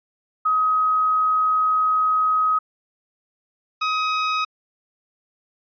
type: tone pair in turn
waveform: sine / sawtooth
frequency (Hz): 1264 / 1264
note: D#6 / D#6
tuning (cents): +27 / +27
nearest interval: unison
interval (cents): 0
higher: neither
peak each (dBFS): -16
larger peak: neither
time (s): 0.45-2.59 / 3.81-4.45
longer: first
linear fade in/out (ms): 10
effects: resampled to 11025 Hz